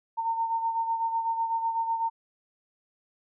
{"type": "beating tone pair", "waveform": "sine", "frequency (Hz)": [910, 918], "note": ["A#5", "A#5"], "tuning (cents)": [-42, -27], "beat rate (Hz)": 8, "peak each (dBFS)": [-26, -34], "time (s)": [0.17, 2.1], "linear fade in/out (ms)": 20, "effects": []}